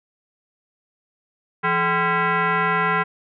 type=tone with frequency modulation; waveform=sine; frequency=170 Hz; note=F3; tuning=46 cents flat; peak=-17 dBFS; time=1.63-3.04 s; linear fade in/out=20 ms; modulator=599 Hz; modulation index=3.1; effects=none